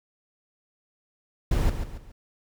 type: noise with echo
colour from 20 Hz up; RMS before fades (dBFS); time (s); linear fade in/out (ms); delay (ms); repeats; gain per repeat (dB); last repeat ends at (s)
brown; -22; 1.51-1.7; 5; 140; 3; -8; 2.12
effects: none